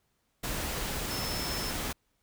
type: tone in noise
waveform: sine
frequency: 5274 Hz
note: E8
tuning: in tune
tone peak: -37 dBFS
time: 1.1-1.71 s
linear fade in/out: 10 ms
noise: pink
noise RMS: -34 dBFS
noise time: 0.43-1.93 s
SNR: -6 dB
effects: pink hiss -75 dBFS RMS until 2.22 s